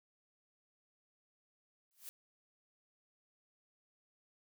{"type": "noise with exponential growth", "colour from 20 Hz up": "blue", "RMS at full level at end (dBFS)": -44, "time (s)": [1.91, 2.09], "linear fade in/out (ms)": 0, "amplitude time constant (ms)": 38, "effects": []}